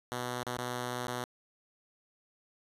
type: tone with dropouts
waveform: 5% pulse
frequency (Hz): 123.47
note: B2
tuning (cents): 0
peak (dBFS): -23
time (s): 0.12-1.24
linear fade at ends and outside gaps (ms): 0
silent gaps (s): 0.433-0.467 / 0.572-0.585 / 1.068-1.082
effects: resampled to 32000 Hz